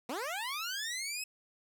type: linear sweep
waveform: 15% pulse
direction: up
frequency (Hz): 220 to 2594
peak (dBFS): -29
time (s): 0.09-1.24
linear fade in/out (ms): 5
effects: none